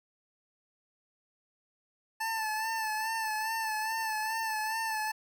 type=tone with vibrato; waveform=25% pulse; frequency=880 Hz; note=A5; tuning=in tune; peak=-27 dBFS; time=2.2-5.12 s; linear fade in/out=10 ms; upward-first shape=sine; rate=2.4 Hz; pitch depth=43 cents each way; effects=11-bit